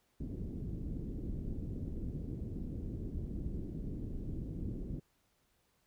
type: low-pass noise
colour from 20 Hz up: pink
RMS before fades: -40 dBFS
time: 0.2-5 s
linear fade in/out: 5 ms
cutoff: 340 Hz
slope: 24 dB/octave
effects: pink hiss -75 dBFS RMS until 5.86 s